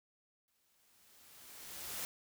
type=noise with exponential growth; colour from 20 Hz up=white; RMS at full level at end=-40 dBFS; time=0.48-2.05 s; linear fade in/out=0 ms; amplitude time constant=340 ms; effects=none